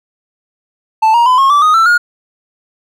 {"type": "tone with pitch steps", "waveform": "triangle", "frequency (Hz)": [880, 943.2, 1010.9, 1083.4, 1161.2, 1244.5, 1333.8, 1429.6], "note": ["A5", "A#5", "B5", "C#6", "D6", "D#6", "E6", "F6"], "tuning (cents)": [0, 20, 40, -40, -20, 0, 20, 40], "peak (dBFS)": -4, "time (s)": [1.02, 1.98], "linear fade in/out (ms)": 10, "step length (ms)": 120, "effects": []}